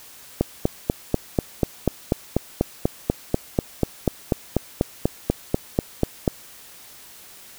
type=click train; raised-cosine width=2 ms; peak=-4 dBFS; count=25; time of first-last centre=0.41-6.278 s; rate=4.09 Hz; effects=white hiss -45 dBFS RMS until 7.58 s